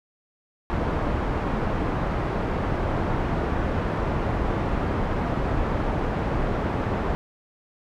pink low-pass noise, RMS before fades -25 dBFS, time 0.7-7.15 s, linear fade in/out 0 ms, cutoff 1200 Hz, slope 12 dB/octave, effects none

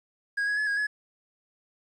triangle tone with pitch steps, 1642 / 1668 / 1708 / 1640 / 1696 Hz, G#6 / G#6 / G#6 / G#6 / G#6, -20 / +7 / +48 / -22 / +36 cents, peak -23 dBFS, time 0.37-0.87 s, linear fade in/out 10 ms, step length 100 ms, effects resampled to 24000 Hz + 10-bit

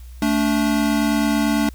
square tone pair together, 220 / 288.9 Hz, A3 / D4, 0 / -28 cents, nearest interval perfect fourth, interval 472 cents, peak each -20 dBFS, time 0.22-1.69 s, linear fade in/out 2 ms, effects added 61 Hz sine -35 dBFS peak until 1.74 s + white hiss -53 dBFS RMS until 1.74 s

